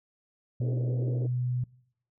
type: tone with pitch glide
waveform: sine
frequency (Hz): 123.47 to 124.33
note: B2 to B2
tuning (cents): 0 to +12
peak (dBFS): -26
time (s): 0.6-1.64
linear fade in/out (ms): 5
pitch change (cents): +12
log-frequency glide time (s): 0.83-1.46
type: band-pass noise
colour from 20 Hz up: white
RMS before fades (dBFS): -39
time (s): 0.61-1.27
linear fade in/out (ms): 5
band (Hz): 230 to 530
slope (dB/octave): 48
effects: noise-tail reverb RT60 0.7 s tail -24 dB re dry